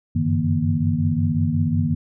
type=tone cluster; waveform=sine; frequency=92.6 / 98.1 / 142.5 / 158.9 / 236.6 Hz; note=F#2 / G2 / C#3 / D#3 / A#3; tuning=+2 / +2 / +48 / +37 / +26 cents; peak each=-25 / -24 / -27 / -22 / -23 dBFS; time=0.15-1.95 s; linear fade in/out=10 ms; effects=none